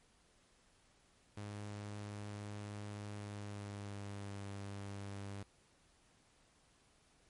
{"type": "tone with pitch glide", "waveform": "sawtooth", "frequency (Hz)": [103.4, 99.82], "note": ["G#2", "G2"], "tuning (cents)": [-7, 32], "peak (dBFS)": -40, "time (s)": [1.37, 5.43], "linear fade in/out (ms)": 5, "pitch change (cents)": -61, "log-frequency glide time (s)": [3.15, 4.43], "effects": ["pink hiss -70 dBFS RMS until 7.29 s", "MP3 48 kbps"]}